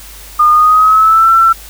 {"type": "tone with pitch glide", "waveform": "sine", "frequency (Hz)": [1217, 1342.6], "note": ["D#6", "E6"], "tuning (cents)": [-39, 31], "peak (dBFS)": -4, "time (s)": [0.39, 1.53], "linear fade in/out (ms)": 10, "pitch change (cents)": 170, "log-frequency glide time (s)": [0.5, 1.3], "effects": ["added 50 Hz sine -34 dBFS peak until 1.69 s", "white hiss -34 dBFS RMS until 1.69 s"]}